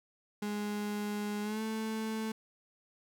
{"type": "tone with pitch glide", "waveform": "35% pulse", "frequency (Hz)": [207.7, 220.1], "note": ["G#3", "A3"], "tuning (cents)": [0, 1], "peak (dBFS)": -32, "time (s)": [0.42, 2.32], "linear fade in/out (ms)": 5, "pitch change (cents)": 101, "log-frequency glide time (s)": [1.42, 1.62], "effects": []}